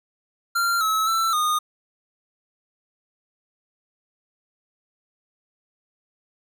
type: tone with pitch steps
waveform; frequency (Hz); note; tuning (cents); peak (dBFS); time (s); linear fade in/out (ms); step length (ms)
square; 1382 / 1294 / 1334 / 1229; F6 / E6 / E6 / D#6; -19 / -32 / +20 / -22; -20; 0.55-1.59; 10; 260
effects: none